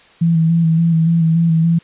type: tone with vibrato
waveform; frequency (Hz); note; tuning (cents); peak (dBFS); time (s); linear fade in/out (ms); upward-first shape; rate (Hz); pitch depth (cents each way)
sine; 164.81; E3; 0; -10; 0.21-1.79; 10; square; 3.5; 27
effects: white hiss -47 dBFS RMS until 1.83 s + resampled to 8000 Hz